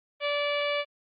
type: harmonic tone with a mistuned harmonic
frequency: 580 Hz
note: D5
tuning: 22 cents flat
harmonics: 1 / 2 / 3 / 4 / 5 / 6 / 7 / 8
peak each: -28 / -35 / -39 / -32 / -36 / -39 / -48 / -48 dBFS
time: 0.2-0.85 s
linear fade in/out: 50 ms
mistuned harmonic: 8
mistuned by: -20 cents
effects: Opus 24 kbps